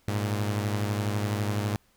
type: beating tone pair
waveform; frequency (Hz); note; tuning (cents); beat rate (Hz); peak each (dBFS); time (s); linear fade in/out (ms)
sawtooth; 102.8 / 114.8; G#2 / A#2; -17 / -26; 12; -23 / -29; 0.08-1.76; 0
effects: pink hiss -65 dBFS RMS until 1.96 s